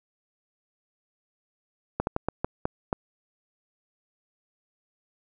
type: slowing click train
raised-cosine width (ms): 1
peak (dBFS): -11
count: 7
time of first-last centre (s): 2-2.928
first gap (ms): 71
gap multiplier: 1.31
effects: none